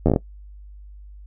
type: slowing click train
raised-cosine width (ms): 2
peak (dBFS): -4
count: 7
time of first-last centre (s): 0.06-0.161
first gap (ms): 11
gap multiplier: 1.17
effects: noise-tail reverb RT60 0.1 s tail -19 dB re dry + added 50 Hz sine -39 dBFS peak until 1.26 s